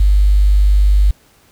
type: tone with quantisation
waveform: sine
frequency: 50 Hz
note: G1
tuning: 35 cents sharp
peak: -7 dBFS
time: 0-1.11 s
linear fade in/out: 5 ms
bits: 6
effects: pink hiss -51 dBFS RMS until 1.51 s